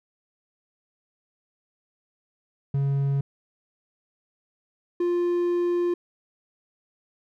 triangle tone pair in turn, 138.9 / 350 Hz, C#3 / F4, +4 / +4 cents, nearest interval octave + major third, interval 1600 cents, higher second, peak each -19 dBFS, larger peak neither, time 2.74-3.21 / 5-5.94 s, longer second, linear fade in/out 5 ms, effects none

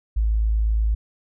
sine tone, 54.2 Hz, A1, 25 cents flat, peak -17 dBFS, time 0.16-0.95 s, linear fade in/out 10 ms, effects none

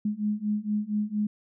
sine beating tone pair, 207.7 / 212 Hz, G#3 / G#3, 0 / +36 cents, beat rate 4.3 Hz, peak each -29 / -28 dBFS, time 0.05-1.27 s, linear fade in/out 5 ms, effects none

